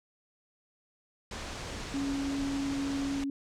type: low-pass noise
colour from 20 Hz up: pink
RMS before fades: -40 dBFS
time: 1.31-3.24 s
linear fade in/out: 2 ms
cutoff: 7500 Hz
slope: 24 dB/octave
type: tone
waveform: sine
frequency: 277.2 Hz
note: C#4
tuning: in tune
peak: -30 dBFS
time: 1.94-3.3 s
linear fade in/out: 2 ms
effects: none